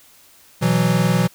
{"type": "chord", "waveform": "square", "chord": "B suspended fourth", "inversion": "none", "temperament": "equal", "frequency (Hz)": [123.47, 164.81, 185], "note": ["B2", "E3", "F#3"], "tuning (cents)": [0, 0, 0], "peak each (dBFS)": [-21, -19, -20], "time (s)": [0.61, 1.28], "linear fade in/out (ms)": 20, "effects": ["white hiss -50 dBFS RMS until 1.34 s"]}